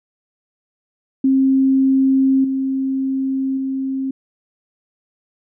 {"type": "tone with level steps", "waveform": "sine", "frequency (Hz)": 266.9, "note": "C4", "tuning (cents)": 35, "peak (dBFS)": [-11, -17, -19], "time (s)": [1.24, 4.11], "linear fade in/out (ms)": 5, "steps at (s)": [2.44, 3.57], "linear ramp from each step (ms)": 5, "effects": []}